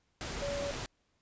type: tone in noise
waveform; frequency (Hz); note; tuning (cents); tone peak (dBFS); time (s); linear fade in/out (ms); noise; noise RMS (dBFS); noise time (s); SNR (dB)
sine; 567; C#5; +39; -34; 0.42-0.71; 0; pink; -39; 0.21-0.86; +2
effects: pink hiss -75 dBFS RMS until 1.21 s + resampled to 16000 Hz